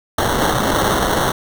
white noise with sample-and-hold, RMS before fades -17 dBFS, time 0.18-1.32 s, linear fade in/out 5 ms, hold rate 2450 Hz, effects none

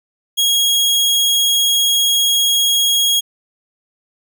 sawtooth tone, 3295 Hz, G#7, 14 cents flat, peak -9 dBFS, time 0.37-3.21 s, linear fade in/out 20 ms, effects none

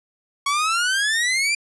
sawtooth exponential sweep, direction up, 1108.7 to 2400 Hz, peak -15 dBFS, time 0.46-1.55 s, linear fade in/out 5 ms, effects resampled to 24000 Hz + 9-bit

